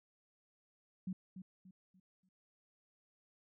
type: tone with echo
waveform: sine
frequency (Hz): 186.3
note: F#3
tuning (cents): +12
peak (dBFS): -37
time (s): 1.07-1.13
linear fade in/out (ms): 5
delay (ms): 290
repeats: 4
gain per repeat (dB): -9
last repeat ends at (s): 2.29
effects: none